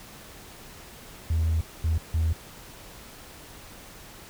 triangle tone bursts at uneven times, 80.7 Hz, E2, 36 cents flat, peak -18 dBFS, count 3, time 1.3-1.61 / 1.84-1.98 / 2.14-2.33 s, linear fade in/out 5 ms, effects tanh soft clip ceiling -17 dBFS + pink hiss -46 dBFS RMS until 4.29 s

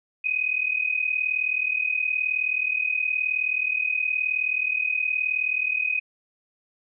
sine tone pair together, 2489 / 2528 Hz, D#7 / D#7, 0 / +27 cents, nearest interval unison, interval 27 cents, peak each -25 / -25 dBFS, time 0.24-6 s, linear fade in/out 10 ms, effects none

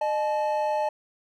triangle tone pair together, 609.5 / 862 Hz, D#5 / A5, -36 / -36 cents, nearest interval tritone, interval 600 cents, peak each -24 dBFS, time 0.01-0.89 s, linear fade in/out 5 ms, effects none

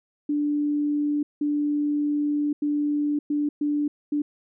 sine tone bursts at uneven times, 293.7 Hz, D4, in tune, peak -21 dBFS, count 6, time 0.29-1.23 / 1.41-2.53 / 2.62-3.19 / 3.3-3.49 / 3.61-3.88 / 4.12-4.22 s, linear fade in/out 5 ms, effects none

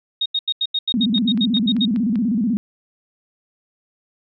sine tone bursts, 3729 Hz, A#7, in tune, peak -17 dBFS, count 13, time 0.21-1.854 s, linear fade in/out 5 ms, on 48 ms, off 85 ms
sine tone with vibrato, 223.3 Hz, A3, 26 cents sharp, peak -16 dBFS, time 0.94-2.57 s, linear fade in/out 0 ms, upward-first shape square, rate 16 Hz, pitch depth 170 cents each way
click train, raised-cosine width 0.3 ms, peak -22 dBFS, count 6, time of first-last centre 1.18-2.157 s, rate 5.12 Hz
effects none

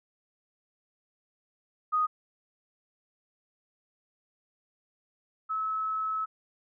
sine tone pair in turn, 1244.5 / 1295.4 Hz, D#6 / E6, 0 / -31 cents, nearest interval minor second, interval 69 cents, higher second, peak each -23 / -28 dBFS, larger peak first, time 1.92-2.07 / 5.49-6.26 s, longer second, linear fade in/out 20 ms, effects none

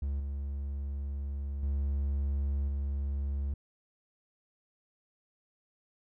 triangle tone with level steps, 69.9 Hz, C#2, 15 cents sharp, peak -28 / -31 / -26 / -28 dBFS, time 0.02-3.54 s, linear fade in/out 5 ms, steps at 0.2 / 1.63 / 2.68 s, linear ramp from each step 2 ms, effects none

